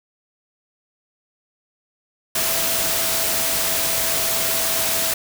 sine tone in noise, 659.3 Hz, E5, in tune, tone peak -31 dBFS, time 2.35-5.14 s, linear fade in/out 5 ms, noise white, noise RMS -21 dBFS, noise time 2.35-5.14 s, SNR -13 dB, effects none

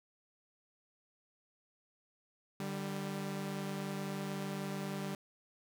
sawtooth tone pair together, 149.4 / 196 Hz, D3 / G3, +30 / 0 cents, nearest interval perfect fourth, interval 470 cents, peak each -38 / -35 dBFS, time 2.6-5.15 s, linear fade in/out 2 ms, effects none

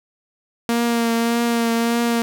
sawtooth tone with vibrato, 233.1 Hz, A#3, in tune, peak -13 dBFS, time 0.69-2.22 s, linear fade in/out 0 ms, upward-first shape triangle, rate 1.7 Hz, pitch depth 25 cents each way, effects none

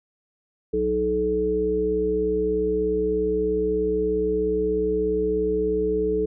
harmonic tone with a mistuned harmonic, 61.74 Hz, B1, in tune, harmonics 1 / 3 / 5 / 7, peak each -32 / -32 / -29 / -21 dBFS, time 0.73-6.26 s, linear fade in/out 10 ms, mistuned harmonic 5, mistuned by +37 cents, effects none

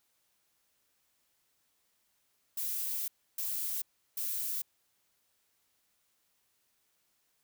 violet noise bursts at uneven times, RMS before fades -35 dBFS, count 3, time 2.57-3.08 / 3.38-3.82 / 4.17-4.62 s, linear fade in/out 5 ms, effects white hiss -75 dBFS RMS until 7.43 s

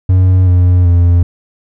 triangle tone with pitch steps, 92.5 / 89.66 / 86.91 Hz, F#2 / F2 / F2, 0 / +46 / -8 cents, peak -3 dBFS, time 0.09-1.23 s, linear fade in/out 5 ms, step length 380 ms, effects none

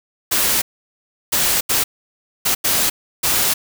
white noise bursts at uneven times, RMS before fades -17 dBFS, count 6, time 0.31-0.62 / 1.32-1.61 / 1.69-1.84 / 2.45-2.55 / 2.64-2.9 / 3.23-3.54 s, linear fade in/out 10 ms, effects none

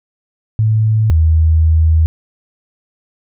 sine tone pair in turn, 109.4 / 79.93 Hz, A2 / D#2, -9 / +47 cents, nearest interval perfect fourth, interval 544 cents, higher first, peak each -9 / -7 dBFS, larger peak second, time 0.59-1.1 / 1.1-2.06 s, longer second, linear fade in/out 0 ms, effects none

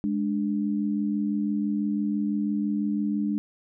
sine tone pair together, 207.7 / 293.7 Hz, G#3 / D4, 0 / 0 cents, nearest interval tritone, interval 600 cents, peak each -25 / -28 dBFS, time 0.04-3.38 s, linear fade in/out 0 ms, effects none

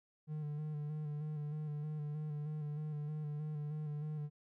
triangle tone with vibrato, 150.5 Hz, D3, 43 cents sharp, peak -36 dBFS, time 0.27-4.3 s, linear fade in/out 50 ms, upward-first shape square, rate 3.2 Hz, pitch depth 28 cents each way, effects none

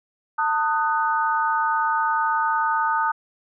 sine chord, D# diminished, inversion second, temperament just, 896 / 1244.5 / 1493.4 Hz, A5 / D#6 / F#6, +31 / 0 / +16 cents, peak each -22 / -23 / -26 dBFS, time 0.38-3.12 s, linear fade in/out 10 ms, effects none

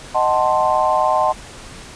sine chord, D# diminished seventh, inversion none, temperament equal with one note detuned, 622.3 / 749.5 / 880 / 1046.5 Hz, D#5 / F#5 / A5 / C6, 0 / +22 / 0 / 0 cents, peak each -19 dBFS, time 0.14-1.33 s, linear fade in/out 20 ms, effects pink hiss -37 dBFS RMS until 1.95 s + resampled to 22050 Hz

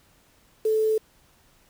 sine tone with quantisation, 436.6 Hz, A4, 13 cents flat, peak -19 dBFS, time 0.65-0.98 s, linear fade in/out 5 ms, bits 7, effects pink hiss -60 dBFS RMS until 1.69 s

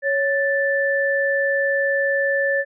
sine tone pair together, 554.4 / 1760 Hz, C#5 / A6, 0 / 0 cents, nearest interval octave + minor sixth, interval 2000 cents, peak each -20 dBFS, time 0.02-2.65 s, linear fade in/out 50 ms, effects none

